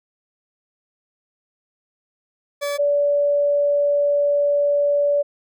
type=tone pair in turn; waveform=40% pulse / sine; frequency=574 / 576.4 Hz; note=D5 / D5; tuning=-40 / -33 cents; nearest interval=unison; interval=7 cents; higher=second; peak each=-21 / -15 dBFS; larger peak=second; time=2.61-2.78 / 2.78-5.23 s; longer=second; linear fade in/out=20 ms; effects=none